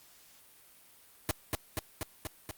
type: noise with echo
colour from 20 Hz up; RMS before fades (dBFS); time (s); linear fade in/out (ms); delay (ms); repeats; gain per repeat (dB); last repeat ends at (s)
pink; -29; 1.29-1.31; 0; 240; 5; -2; 2.51
effects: white hiss -59 dBFS RMS until 2.57 s + Opus 48 kbps